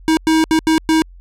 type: tone bursts at uneven times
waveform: square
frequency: 318.7 Hz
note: D#4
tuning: 42 cents sharp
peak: -11 dBFS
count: 5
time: 0.08-0.17 / 0.27-0.44 / 0.51-0.59 / 0.67-0.78 / 0.89-1.02 s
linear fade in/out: 0 ms
effects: added 44 Hz sine -37 dBFS peak until 1.2 s + low-pass 10000 Hz 12 dB/octave